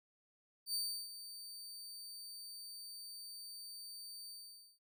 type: tone with ADSR envelope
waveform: sawtooth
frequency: 4600 Hz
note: D8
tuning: 37 cents flat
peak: -32 dBFS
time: 0.66-4.79 s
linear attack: 80 ms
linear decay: 340 ms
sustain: -13 dB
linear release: 500 ms
effects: none